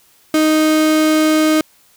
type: tone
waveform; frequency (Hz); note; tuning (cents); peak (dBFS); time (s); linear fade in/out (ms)
35% pulse; 311.1; D#4; 0; -9; 0.34-1.61; 2
effects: white hiss -52 dBFS RMS until 1.96 s